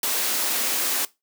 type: high-pass noise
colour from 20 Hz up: white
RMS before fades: -24 dBFS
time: 0.03-1.05 s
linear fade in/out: 2 ms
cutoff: 210 Hz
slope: 48 dB/octave
effects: noise-tail reverb RT60 0.2 s tail -19 dB re dry